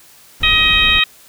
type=noise; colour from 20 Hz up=brown; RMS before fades=-24 dBFS; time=0.4-1 s; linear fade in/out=10 ms
type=harmonic tone; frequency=630 Hz; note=D#5; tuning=21 cents sharp; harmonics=2 / 3 / 4 / 5 / 6; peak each=-22 / -18 / -14 / -17 / -15 dBFS; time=0.43-1.04 s; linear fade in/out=5 ms
effects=white hiss -45 dBFS RMS until 1.28 s